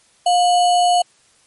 sine tone with sample-and-hold, 710 Hz, F5, 28 cents sharp, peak -11 dBFS, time 0.26-1.02 s, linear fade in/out 5 ms, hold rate 3675 Hz, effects white hiss -55 dBFS RMS until 1.46 s + MP3 48 kbps

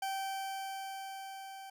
40% pulse tone with level ramp, 776 Hz, G5, 18 cents flat, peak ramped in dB -33 to -45 dBFS, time 0.02-1.7 s, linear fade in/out 5 ms, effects none

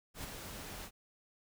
pink noise with ADSR envelope, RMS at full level -41 dBFS, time 0.14-0.91 s, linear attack 96 ms, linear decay 14 ms, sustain -5 dB, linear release 59 ms, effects none

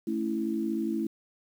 sine chord, A major, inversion none, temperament equal, 220 / 277.2 / 329.6 Hz, A3 / C#4 / E4, 0 / 0 / 0 cents, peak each -31 / -35 / -30 dBFS, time 0.07-1.07 s, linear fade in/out 5 ms, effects 9-bit

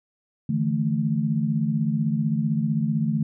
sine chord, D suspended second, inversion none, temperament equal with one note detuned, 149.05 / 164.81 / 220 Hz, D3 / E3 / A3, +26 / 0 / 0 cents, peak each -25 / -26 / -24 dBFS, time 0.49-3.23 s, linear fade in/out 5 ms, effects none

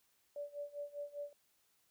sine tone with tremolo, 579 Hz, D5, 25 cents flat, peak -39 dBFS, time 0.36-1.33 s, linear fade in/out 2 ms, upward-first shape sine, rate 5 Hz, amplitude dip 90%, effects white hiss -75 dBFS RMS until 1.9 s

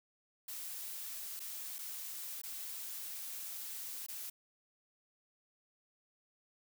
blue noise with dropouts, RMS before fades -44 dBFS, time 0.48-4.3 s, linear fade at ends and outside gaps 5 ms, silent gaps 1.395-1.402 / 1.785-1.788 / 2.417-2.434 / 4.065-4.084 s, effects none

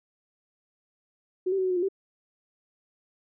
sine tone with pitch steps, 368.2 / 388.7 / 375.6 / 371.4 / 363.8 / 350.3 / 387.7 Hz, F#4 / G4 / F#4 / F#4 / F#4 / F4 / G4, -8 / -15 / +26 / +7 / -29 / +5 / -19 cents, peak -23 dBFS, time 1.46-1.887 s, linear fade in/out 10 ms, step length 61 ms, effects none

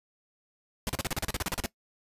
pink noise bursts, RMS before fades -30 dBFS, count 14, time 0.87-1.66 s, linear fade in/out 0 ms, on 23 ms, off 36 ms, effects noise-tail reverb RT60 0.1 s tail -19 dB re dry + resampled to 32000 Hz

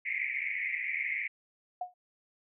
white band-pass noise, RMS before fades -34 dBFS, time 0.05-1.28 s, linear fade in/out 10 ms, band 2000 to 2300 Hz, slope 96 dB/octave
sine tone with exponential decay, 723 Hz, F#5, 40 cents flat, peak -29 dBFS, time 1.81-1.94 s, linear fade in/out 5 ms, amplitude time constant 28 ms
effects none

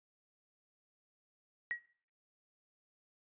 sine tone with exponential decay, 1908 Hz, A#6, 40 cents sharp, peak -31 dBFS, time 1.71-1.85 s, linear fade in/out 0 ms, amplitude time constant 30 ms, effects noise-tail reverb RT60 0.5 s tail -18 dB re dry + resampled to 8000 Hz

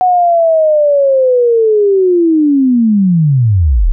sine linear sweep, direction down, 740 to 31.09 Hz, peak -6 dBFS, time 0.01-3.92 s, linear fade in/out 0 ms, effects none

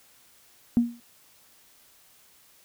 sine tone with exponential decay, 236.9 Hz, A#3, 28 cents sharp, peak -13 dBFS, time 0.77-1 s, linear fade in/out 0 ms, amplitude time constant 50 ms, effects tanh soft clip ceiling -10 dBFS + white hiss -58 dBFS RMS until 2.64 s

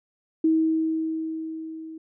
sine tone with level ramp, 320 Hz, D#4, 49 cents sharp, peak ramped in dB -16 to -36 dBFS, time 0.44-1.98 s, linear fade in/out 5 ms, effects none

